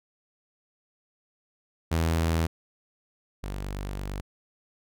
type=tone pair in turn; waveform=sawtooth; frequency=82 / 48.76 Hz; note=E2 / G1; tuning=-9 / -8 cents; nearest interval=major sixth; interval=899 cents; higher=first; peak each=-19 / -28 dBFS; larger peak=first; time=1.91-2.47 / 3.43-4.21 s; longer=second; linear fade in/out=10 ms; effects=none